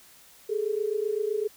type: tone pair together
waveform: sine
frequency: 409.9 / 437.7 Hz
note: G#4 / A4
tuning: -23 / -9 cents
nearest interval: minor second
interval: 114 cents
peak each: -28 dBFS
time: 0.49-1.48 s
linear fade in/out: 10 ms
effects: white hiss -54 dBFS RMS until 1.56 s